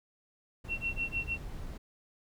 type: noise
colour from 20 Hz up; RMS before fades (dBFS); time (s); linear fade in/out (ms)
brown; -41; 0.64-1.78; 10
type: tone with tremolo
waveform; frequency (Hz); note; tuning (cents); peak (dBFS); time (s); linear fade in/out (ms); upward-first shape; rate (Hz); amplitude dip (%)
sine; 2721; F7; -46; -29; 0.68-1.38; 50; sine; 6.5; 100
effects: none